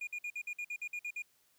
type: tone bursts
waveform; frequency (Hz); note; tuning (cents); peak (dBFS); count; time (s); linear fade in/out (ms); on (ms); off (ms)
triangle; 2432; D#7; -40; -35; 11; 0.01-1.222; 5; 62; 53
effects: white hiss -71 dBFS RMS until 1.58 s